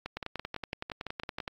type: two click trains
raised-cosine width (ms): 0.3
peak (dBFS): -20 / -19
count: 9 / 15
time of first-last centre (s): 0.06-1.402 / 0.17-1.478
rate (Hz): 5.96 / 10.7
effects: AAC 48 kbps